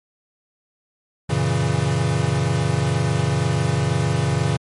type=chord; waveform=square; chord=F# dominant seventh; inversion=none; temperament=equal; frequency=92.5 / 116.54 / 138.59 / 164.81 Hz; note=F#2 / A#2 / C#3 / E3; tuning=0 / 0 / 0 / 0 cents; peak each=-27 / -24 / -22 / -25 dBFS; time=1.29-4.57 s; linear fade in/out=10 ms; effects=MP3 48 kbps